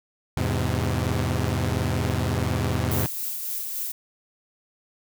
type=chord; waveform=sawtooth; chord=E augmented; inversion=none; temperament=equal with one note detuned; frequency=82.41 / 103.83 / 128.12 Hz; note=E2 / G#2 / B#2; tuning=0 / 0 / -36 cents; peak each=-23 dBFS; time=0.37-3.06 s; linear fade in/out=0 ms
type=noise with tremolo; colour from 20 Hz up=violet; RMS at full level=-29 dBFS; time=2.91-3.92 s; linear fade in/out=5 ms; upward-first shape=sine; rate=3.6 Hz; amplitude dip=30%
effects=none